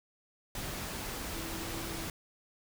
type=tone in noise; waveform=sine; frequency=329.7 Hz; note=E4; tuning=in tune; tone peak=-44 dBFS; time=1.34-2.05 s; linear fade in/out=2 ms; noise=pink; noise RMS=-39 dBFS; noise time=0.55-2.1 s; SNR=-8 dB; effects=none